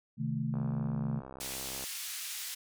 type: chord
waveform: sine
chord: A diminished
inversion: first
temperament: equal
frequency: 130.81 / 155.56 / 220 Hz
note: C3 / Eb3 / A3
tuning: 0 / 0 / 0 cents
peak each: -35 dBFS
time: 0.17-1.22 s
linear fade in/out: 50 ms
type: click train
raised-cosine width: 1 ms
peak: -31 dBFS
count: 87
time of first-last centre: 0.54-1.839 s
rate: 66.2 Hz
type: band-pass noise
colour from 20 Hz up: white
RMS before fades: -40 dBFS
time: 1.4-2.55 s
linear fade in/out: 10 ms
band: 1900 to 12000 Hz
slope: 12 dB/octave
effects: none